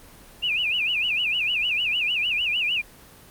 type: tone with vibrato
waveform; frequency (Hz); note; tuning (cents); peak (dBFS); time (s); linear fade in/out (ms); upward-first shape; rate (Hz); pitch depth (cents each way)
sine; 2664; E7; +18; -21; 0.42-2.82; 20; sine; 6.6; 190
effects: pink hiss -48 dBFS RMS until 3.3 s + Opus 24 kbps